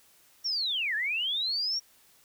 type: linear two-way sweep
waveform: sine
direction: down then up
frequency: 5660 to 1661.2 to 5660 Hz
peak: -27 dBFS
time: 0.44-1.8 s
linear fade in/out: 20 ms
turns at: 0.95 s
effects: white hiss -61 dBFS RMS until 2.24 s